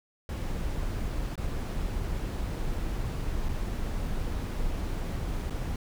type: noise with dropouts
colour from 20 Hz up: brown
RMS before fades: -31 dBFS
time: 0.29-5.76 s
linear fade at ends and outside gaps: 2 ms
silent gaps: 1.356-1.377 / 3.487-3.49 / 5.499-5.505 s
effects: none

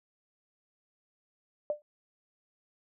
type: tone with exponential decay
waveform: sine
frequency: 595 Hz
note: D5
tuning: 22 cents sharp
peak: -24 dBFS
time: 1.7-1.82 s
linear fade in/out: 1 ms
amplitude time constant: 24 ms
effects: none

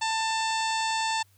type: harmonic tone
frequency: 890 Hz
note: A5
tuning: 20 cents sharp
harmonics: 1 / 2 / 3 / 4 / 5 / 6 / 7 / 8 / 9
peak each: -27 / -34 / -35 / -36 / -36 / -41 / -45 / -40 / -41 dBFS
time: 0.01-1.23 s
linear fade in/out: 10 ms
effects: added 97 Hz sine -60 dBFS peak until 1.37 s + white hiss -65 dBFS RMS until 1.37 s

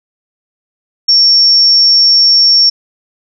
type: tone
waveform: sine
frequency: 5480 Hz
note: F8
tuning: 34 cents flat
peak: -4 dBFS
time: 1.08-2.7 s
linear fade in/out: 10 ms
effects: none

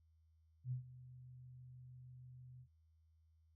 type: tone with ADSR envelope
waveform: sine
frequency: 126.3 Hz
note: B2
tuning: 39 cents sharp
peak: -37 dBFS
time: 0.64-2.68 s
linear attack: 76 ms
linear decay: 110 ms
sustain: -17 dB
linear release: 72 ms
effects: added 80 Hz sine -69 dBFS peak until 3.55 s

